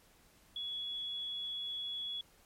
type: tone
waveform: sine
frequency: 3374 Hz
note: G#7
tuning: 27 cents sharp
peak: -37 dBFS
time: 0.56-2.21 s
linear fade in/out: 2 ms
effects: pink hiss -65 dBFS RMS until 2.45 s + MP3 64 kbps